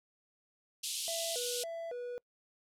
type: band-pass noise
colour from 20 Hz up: pink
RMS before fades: -38 dBFS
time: 0.83-1.64 s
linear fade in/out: 10 ms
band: 2900 to 12000 Hz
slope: 48 dB/octave
type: tone with vibrato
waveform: triangle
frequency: 570 Hz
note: C#5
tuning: 48 cents sharp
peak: -36 dBFS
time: 1.08-2.18 s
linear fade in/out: 0 ms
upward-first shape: square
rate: 1.8 Hz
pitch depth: 270 cents each way
effects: noise-tail reverb RT60 0.1 s tail -26 dB re dry